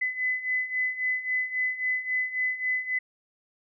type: beating tone pair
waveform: sine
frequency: 2011 / 2014.7 Hz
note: B6 / B6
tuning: +31 / +34 cents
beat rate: 3.7 Hz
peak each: -31 / -27 dBFS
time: 0.01-2.99 s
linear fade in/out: 10 ms
effects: none